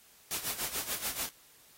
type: noise with tremolo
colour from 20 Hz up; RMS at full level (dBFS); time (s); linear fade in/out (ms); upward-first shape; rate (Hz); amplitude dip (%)
white; -33; 0.31-1.29; 0; sine; 6.9; 75
effects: white hiss -60 dBFS RMS until 1.77 s + AAC 48 kbps